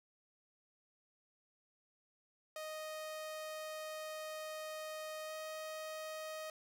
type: tone with pitch glide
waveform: sawtooth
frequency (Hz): 622.3 to 626.3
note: D#5 to D#5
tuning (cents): 0 to +11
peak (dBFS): -39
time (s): 2.56-6.5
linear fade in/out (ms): 2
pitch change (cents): +11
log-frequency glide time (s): 5.26-5.32
effects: 11-bit